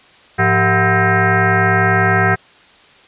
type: tone with frequency modulation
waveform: sine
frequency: 740 Hz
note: F#5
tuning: in tune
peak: -10 dBFS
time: 0.38-2.36 s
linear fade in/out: 20 ms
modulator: 282 Hz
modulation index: 4.2
effects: white hiss -46 dBFS RMS until 3.07 s + resampled to 8000 Hz